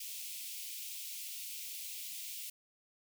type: high-pass noise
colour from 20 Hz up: white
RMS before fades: -44 dBFS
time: 0-2.5 s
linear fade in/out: 5 ms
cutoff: 2300 Hz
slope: 48 dB/octave
effects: none